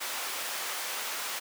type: high-pass noise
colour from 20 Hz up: pink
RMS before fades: -35 dBFS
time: 0-1.4 s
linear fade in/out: 20 ms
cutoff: 840 Hz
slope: 12 dB/octave
effects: none